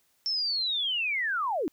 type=linear sweep; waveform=sine; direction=down; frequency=5420 to 265 Hz; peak=-26 dBFS; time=0.26-1.68 s; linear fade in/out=0 ms; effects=white hiss -69 dBFS RMS until 1.72 s